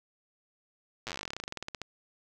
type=slowing click train; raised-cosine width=0.2 ms; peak=-19 dBFS; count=27; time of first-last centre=1.07-1.817 s; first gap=8 ms; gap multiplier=1.09; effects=none